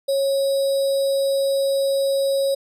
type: tone with sample-and-hold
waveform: sine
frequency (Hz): 548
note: C#5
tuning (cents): -20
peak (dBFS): -17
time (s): 0.08-2.55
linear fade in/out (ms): 10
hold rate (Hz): 4410
effects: resampled to 32000 Hz